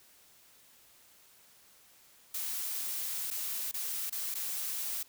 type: noise with dropouts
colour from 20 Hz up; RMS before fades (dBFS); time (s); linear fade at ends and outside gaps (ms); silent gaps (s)
blue; -36; 2.34-5.03; 5; 3.304-3.31 / 3.714-3.74 / 4.098-4.123 / 4.343-4.351
effects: white hiss -61 dBFS RMS until 5.08 s